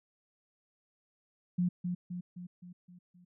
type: tone with echo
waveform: sine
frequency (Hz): 177.9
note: F3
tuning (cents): +32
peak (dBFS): -26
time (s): 1.58-1.69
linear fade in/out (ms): 10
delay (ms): 260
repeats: 6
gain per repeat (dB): -5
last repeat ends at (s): 3.25
effects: none